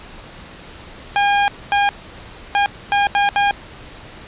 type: tone bursts at uneven times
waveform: sawtooth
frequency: 810 Hz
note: G#5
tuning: 43 cents flat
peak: -9 dBFS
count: 6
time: 1.16-1.48 / 1.72-1.89 / 2.55-2.66 / 2.92-3.07 / 3.15-3.29 / 3.36-3.51 s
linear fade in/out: 0 ms
effects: pink hiss -38 dBFS RMS until 4.27 s + resampled to 8000 Hz